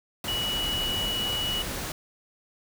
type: tone in noise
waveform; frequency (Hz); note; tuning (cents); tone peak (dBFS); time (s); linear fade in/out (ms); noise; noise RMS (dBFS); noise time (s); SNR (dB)
sine; 2933; F#7; -16; -27; 0.28-1.62; 2; pink; -33; 0.24-1.92; +3
effects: none